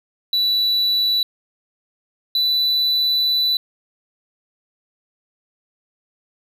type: tone pair in turn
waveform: triangle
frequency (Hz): 3951 / 3978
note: B7 / B7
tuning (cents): 0 / +12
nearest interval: unison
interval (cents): 12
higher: second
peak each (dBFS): -14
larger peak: neither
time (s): 0.33-1.23 / 2.35-3.57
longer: second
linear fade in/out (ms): 2
effects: none